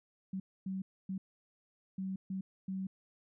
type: tone bursts at uneven times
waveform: sine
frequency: 190.4 Hz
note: F#3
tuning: 50 cents sharp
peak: -35 dBFS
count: 6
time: 0.33-0.4 / 0.66-0.82 / 1.09-1.18 / 1.98-2.16 / 2.3-2.41 / 2.68-2.87 s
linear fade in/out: 5 ms
effects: none